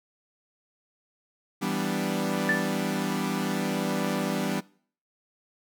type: chord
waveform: sawtooth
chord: E minor seventh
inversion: none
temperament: equal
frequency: 164.81 / 196 / 246.9 / 293.7 Hz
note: E3 / G3 / B3 / D4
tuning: 0 / 0 / 0 / 0 cents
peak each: -30 / -26 / -28 / -29 dBFS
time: 1.61-4.61 s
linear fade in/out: 20 ms
type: tone with exponential decay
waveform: sine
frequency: 1760 Hz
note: A6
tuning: in tune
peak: -19 dBFS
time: 2.49-2.84 s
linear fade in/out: 2 ms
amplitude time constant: 74 ms
effects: noise-tail reverb RT60 0.5 s tail -22 dB re dry